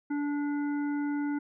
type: harmonic tone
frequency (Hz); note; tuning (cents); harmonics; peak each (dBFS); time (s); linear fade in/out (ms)
290; D4; -22; 1 / 3 / 5 / 7; -28 / -42 / -43 / -50; 0.1-1.39; 10
effects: none